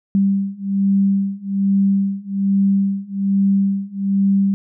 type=beating tone pair; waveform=sine; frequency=196 / 197.2 Hz; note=G3 / G3; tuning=0 / +11 cents; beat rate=1.2 Hz; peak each=-18 / -17 dBFS; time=0.15-4.54 s; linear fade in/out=0 ms; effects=none